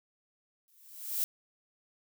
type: noise with exponential growth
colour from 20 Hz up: violet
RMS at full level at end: -28 dBFS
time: 0.68-1.24 s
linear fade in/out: 0 ms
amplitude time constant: 120 ms
effects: none